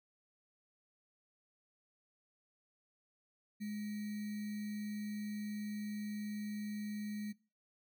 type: tone with sample-and-hold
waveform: sine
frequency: 209.3 Hz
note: G#3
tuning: 14 cents sharp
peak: -38 dBFS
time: 3.6-7.33 s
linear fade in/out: 20 ms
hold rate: 2100 Hz
effects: noise-tail reverb RT60 0.4 s tail -23 dB re dry